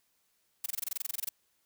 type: noise bursts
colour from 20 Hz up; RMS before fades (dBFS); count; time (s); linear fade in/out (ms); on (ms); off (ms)
blue; -33; 15; 0.64-1.291; 5; 21; 24
effects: white hiss -74 dBFS RMS until 1.65 s